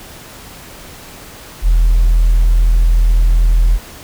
sine tone, 41.2 Hz, E1, in tune, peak -5 dBFS, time 1.62-3.79 s, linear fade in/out 50 ms, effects tanh soft clip ceiling -5 dBFS + pink hiss -35 dBFS RMS until 4.03 s

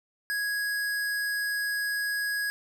square tone, 1661.2 Hz, G#6, in tune, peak -28 dBFS, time 0.3-2.5 s, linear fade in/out 0 ms, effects none

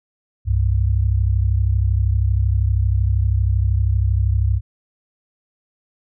sine tone pair together, 65.7 / 98.44 Hz, C2 / G2, +8 / +8 cents, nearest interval perfect fifth, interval 700 cents, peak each -17 dBFS, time 0.45-4.61 s, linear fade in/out 50 ms, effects none

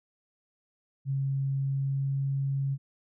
sine tone with pitch glide, 136.5 to 137.29 Hz, C#3 to C#3, -26 to -16 cents, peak -26 dBFS, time 1.05-2.78 s, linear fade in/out 50 ms, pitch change +10 cents, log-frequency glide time 1.54-2.21 s, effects none

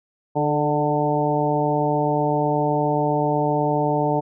harmonic tone with a mistuned harmonic, 148.7 Hz, D3, 22 cents sharp, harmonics 1 / 2 / 3 / 4 / 5 / 6, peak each -25 / -25 / -25 / -25 / -25 / -25 dBFS, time 0.35-4.21 s, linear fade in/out 20 ms, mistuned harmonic 3, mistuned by -30 cents, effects none

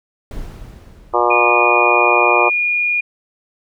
brown noise with exponential decay, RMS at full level -27 dBFS, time 0.31-2.29 s, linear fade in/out 1 ms, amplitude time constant 430 ms
harmonic tone, 120 Hz, B2, 49 cents flat, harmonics 3 / 4 / 5 / 6 / 7 / 8 / 9 / 10, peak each -20 / -20 / -20 / -20 / -20 / -20 / -20 / -20 dBFS, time 1.13-2.5 s, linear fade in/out 20 ms
sine tone with pitch glide, 2457 to 2433 Hz, D#7 to D#7, -22 to -39 cents, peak -14 dBFS, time 1.3-3.01 s, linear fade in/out 10 ms, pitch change -17 cents, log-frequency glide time 1.57-2.41 s
effects none

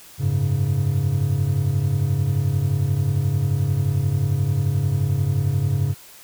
triangle chord, F# suspended second, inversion none, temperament equal, 92.5 / 103.83 / 138.59 Hz, F#2 / G#2 / C#3, 0 / 0 / 0 cents, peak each -23 / -20 / -19 dBFS, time 0.18-5.95 s, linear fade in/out 50 ms, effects white hiss -45 dBFS RMS until 6.23 s

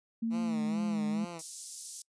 sine tone with pitch glide, 227.6 to 211.1 Hz, A#3 to G#3, -41 to +29 cents, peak -29 dBFS, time 0.22-1.25 s, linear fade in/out 10 ms, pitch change -130 cents, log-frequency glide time 0.4-0.8 s
10% pulse tone with vibrato, 162.6 Hz, E3, 23 cents flat, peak -32 dBFS, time 0.3-1.42 s, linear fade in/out 50 ms, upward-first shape sine, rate 2.3 Hz, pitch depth 120 cents each way
white high-pass noise, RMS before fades -40 dBFS, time 1.39-2.02 s, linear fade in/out 2 ms, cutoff 5100 Hz, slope 24 dB/octave
effects noise-tail reverb RT60 0.1 s tail -26 dB re dry + resampled to 22050 Hz

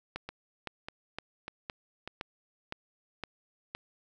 two click trains, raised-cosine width 0.3 ms, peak -20 / -23 dBFS, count 8 / 4, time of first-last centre 0.16-3.75 / 0.29-2.076 s, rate 1.95 / 1.68 Hz, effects none

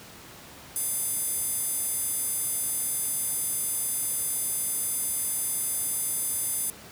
square tone with high-pass filter, 702 Hz, F5, 9 cents sharp, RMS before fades -29 dBFS, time 0.76-6.7 s, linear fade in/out 0 ms, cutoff 10000 Hz, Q 3.2, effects pink hiss -46 dBFS RMS until 6.91 s + high-pass 80 Hz 12 dB/octave

